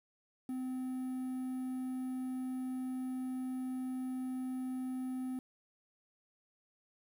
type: tone with quantisation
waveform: triangle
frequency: 257 Hz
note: C4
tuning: 31 cents flat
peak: -34 dBFS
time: 0.49-5.39 s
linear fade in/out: 2 ms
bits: 10
effects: none